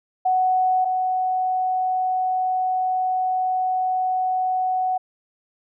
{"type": "tone pair in turn", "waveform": "sine", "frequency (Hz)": [743, 743], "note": ["F#5", "F#5"], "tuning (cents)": [7, 7], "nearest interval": "unison", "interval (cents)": 0, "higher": "neither", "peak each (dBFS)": [-16, -19], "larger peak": "first", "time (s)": [[0.25, 0.85], [0.85, 4.98]], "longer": "second", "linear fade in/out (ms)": 10, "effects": []}